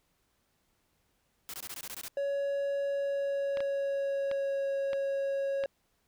white noise bursts, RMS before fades -41 dBFS, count 9, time 1.49-2.081 s, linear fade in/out 0 ms, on 47 ms, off 21 ms
triangle tone with pitch glide, 560 to 550.4 Hz, C#5 to C#5, +18 to -12 cents, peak -27 dBFS, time 2.17-5.66 s, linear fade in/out 2 ms, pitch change -30 cents, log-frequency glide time 2.86-4.71 s
clicks, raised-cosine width 0.3 ms, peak -23 dBFS, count 5, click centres 3.572 / 3.605 / 4.314 / 4.932 / 5.638 s
effects pink hiss -74 dBFS RMS until 6.07 s

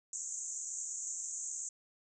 pink band-pass noise, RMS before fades -41 dBFS, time 0.13-1.69 s, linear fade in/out 2 ms, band 6400 to 7700 Hz, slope 96 dB/octave, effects none

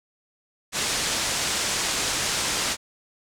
white low-pass noise, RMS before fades -26 dBFS, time 0.72-2.77 s, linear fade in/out 50 ms, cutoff 8200 Hz, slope 24 dB/octave, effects none

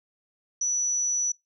sine tone, 5920 Hz, F#8, in tune, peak -23 dBFS, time 0.61-1.32 s, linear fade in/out 5 ms, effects noise-tail reverb RT60 0.2 s tail -24 dB re dry

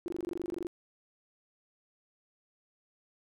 sine tone bursts, 344.8 Hz, F4, 22 cents flat, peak -32 dBFS, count 15, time 0.06-0.669 s, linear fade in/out 0 ms, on 21 ms, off 21 ms, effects none

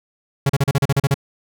45% pulse tone bursts, 138.59 Hz, C#3, in tune, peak -13 dBFS, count 10, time 0.46-1.143 s, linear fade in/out 5 ms, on 35 ms, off 37 ms, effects none

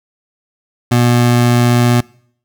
25% pulse tone, 121 Hz, B2, 35 cents flat, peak -5 dBFS, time 0.91-2.01 s, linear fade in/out 10 ms, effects noise-tail reverb RT60 0.6 s tail -24 dB re dry

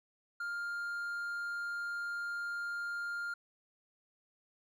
triangle tone, 1403 Hz, F6, 8 cents sharp, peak -34 dBFS, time 0.4-3.34 s, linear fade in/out 5 ms, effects none

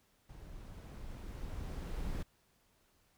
brown noise with level ramp, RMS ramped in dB -51 to -38 dBFS, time 0.29-2.23 s, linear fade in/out 5 ms, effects pink hiss -72 dBFS RMS until 3.17 s

